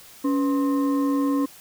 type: tone with frequency modulation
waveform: sine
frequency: 280 Hz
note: C#4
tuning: 18 cents sharp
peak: -19 dBFS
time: 0.24-1.46 s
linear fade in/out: 10 ms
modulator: 776 Hz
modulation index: 0.51
effects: white hiss -47 dBFS RMS until 1.6 s